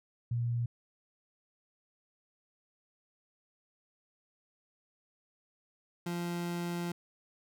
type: tone pair in turn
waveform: sine / 30% pulse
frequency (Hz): 118.8 / 173.24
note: A#2 / F3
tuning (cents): +33 / -14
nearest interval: perfect fifth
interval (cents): 653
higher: second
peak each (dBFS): -29 / -31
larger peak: first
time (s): 0.31-0.66 / 6.06-6.92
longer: second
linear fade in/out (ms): 5
effects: none